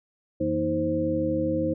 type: tone cluster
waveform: sine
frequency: 90.7 / 163.8 / 235.8 / 316.9 / 524 Hz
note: F#2 / E3 / A#3 / D#4 / C5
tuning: -34 / -11 / +20 / +32 / +2 cents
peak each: -34 / -33 / -33 / -26 / -27 dBFS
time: 0.4-1.74 s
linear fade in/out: 10 ms
effects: none